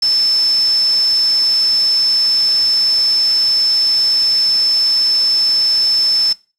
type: tone in noise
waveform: sine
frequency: 5274 Hz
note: E8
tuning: in tune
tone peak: -11 dBFS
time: 0.02-6.33 s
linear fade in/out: 5 ms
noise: white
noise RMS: -29 dBFS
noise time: 0.02-6.33 s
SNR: +15 dB
effects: noise-tail reverb RT60 0.3 s tail -19 dB re dry + low-pass 9000 Hz 12 dB/octave